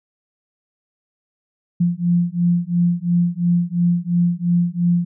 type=beating tone pair; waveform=sine; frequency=172.5 / 175.4 Hz; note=F3 / F3; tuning=-21 / +8 cents; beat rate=2.9 Hz; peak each=-18 dBFS; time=1.8-5.05 s; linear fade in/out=10 ms; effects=none